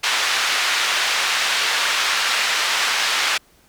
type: band-pass noise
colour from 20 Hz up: pink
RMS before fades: -20 dBFS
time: 0.03-3.38 s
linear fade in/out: 10 ms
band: 1400 to 4900 Hz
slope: 12 dB/octave
effects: pink hiss -55 dBFS RMS until 3.68 s